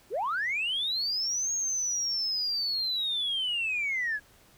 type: linear two-way sweep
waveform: sine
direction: up then down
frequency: 329.6 to 6580 to 1638 Hz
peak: -26 dBFS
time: 0.1-4.2 s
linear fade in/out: 50 ms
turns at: 1.52 s
effects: tanh soft clip ceiling -23 dBFS + pink hiss -59 dBFS RMS until 4.57 s